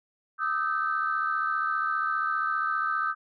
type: tone cluster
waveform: sine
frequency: 1220 / 1295 / 1549 Hz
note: D#6 / E6 / G6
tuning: -34 / -31 / -21 cents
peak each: -29 dBFS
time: 0.38-3.15 s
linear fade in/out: 50 ms
effects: tanh soft clip ceiling -15 dBFS